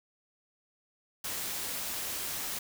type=noise; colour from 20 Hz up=white; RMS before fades=-36 dBFS; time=1.24-2.59 s; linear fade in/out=5 ms; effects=none